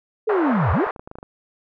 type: linear two-way sweep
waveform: sine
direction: down then up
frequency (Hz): 451.5 to 72 to 451.5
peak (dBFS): -17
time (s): 0.27-0.85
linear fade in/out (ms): 10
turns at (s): 0.72
type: band-pass noise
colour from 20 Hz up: white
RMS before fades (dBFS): -25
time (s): 0.29-0.91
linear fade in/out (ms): 2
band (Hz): 500 to 1300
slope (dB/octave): 24
type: clicks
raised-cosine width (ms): 1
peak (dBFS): -23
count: 8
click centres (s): 0.867 / 0.962 / 0.995 / 1.075 / 1.114 / 1.155 / 1.186 / 1.229
effects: none